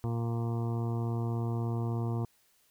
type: harmonic tone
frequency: 116.54 Hz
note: A#2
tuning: in tune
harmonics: 1 / 2 / 3 / 4 / 6 / 7 / 8 / 9 / 10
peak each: -30 / -38 / -40 / -44 / -46 / -52 / -48 / -51 / -53 dBFS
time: 0.04-2.25 s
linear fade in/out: 0 ms
effects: white hiss -68 dBFS RMS until 2.7 s